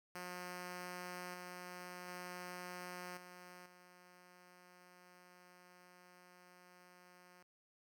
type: tone with level steps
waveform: 5% pulse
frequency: 179.4 Hz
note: F3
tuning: 47 cents sharp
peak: -34 / -37 / -35 / -43 / -50 dBFS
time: 0.15-7.43 s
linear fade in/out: 5 ms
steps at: 1.34 / 2.08 / 3.17 / 3.66 s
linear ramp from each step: 2 ms
effects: none